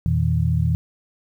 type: tone cluster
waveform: sine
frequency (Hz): 84 / 119.1 / 159.6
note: E2 / A#2 / D#3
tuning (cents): +33 / +38 / +44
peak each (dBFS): -21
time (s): 0.06-0.75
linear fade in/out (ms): 0
effects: 9-bit